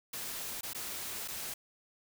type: noise with dropouts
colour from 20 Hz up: white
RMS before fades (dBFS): -40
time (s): 0.13-1.54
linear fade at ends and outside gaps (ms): 5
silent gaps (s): 0.61-0.631 / 0.733-0.747 / 1.278-1.283
effects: none